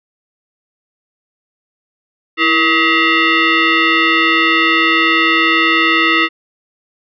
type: tone with frequency modulation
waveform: sine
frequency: 328.7 Hz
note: E4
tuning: 5 cents flat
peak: -9 dBFS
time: 2.37-6.29 s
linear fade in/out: 50 ms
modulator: 803 Hz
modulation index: 3.5
effects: none